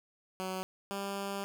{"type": "tone pair in turn", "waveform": "10% pulse", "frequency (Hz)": [187.3, 198.21], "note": ["F#3", "G3"], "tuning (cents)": [21, 19], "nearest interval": "minor second", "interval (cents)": 98, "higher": "second", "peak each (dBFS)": -27, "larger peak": "neither", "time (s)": [[0.4, 0.63], [0.91, 1.44]], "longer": "second", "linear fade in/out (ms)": 0, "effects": []}